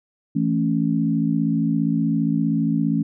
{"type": "chord", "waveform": "sine", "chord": "A major", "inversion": "second", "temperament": "equal", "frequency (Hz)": [164.81, 220, 277.2], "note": ["E3", "A3", "C#4"], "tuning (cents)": [0, 0, 0], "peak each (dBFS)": -22, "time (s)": [0.35, 3.03], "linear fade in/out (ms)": 10, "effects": []}